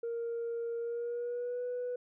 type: tone with pitch glide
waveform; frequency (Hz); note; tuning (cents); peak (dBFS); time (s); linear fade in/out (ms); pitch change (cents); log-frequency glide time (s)
sine; 466.2 to 492.8; A#4 to B4; 0 to -4; -32; 0.03-1.96; 5; +96; 0.79-1.63
effects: tanh soft clip ceiling -31 dBFS